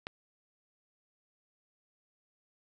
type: click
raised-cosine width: 0.3 ms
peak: -21 dBFS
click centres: 0.069 s
effects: none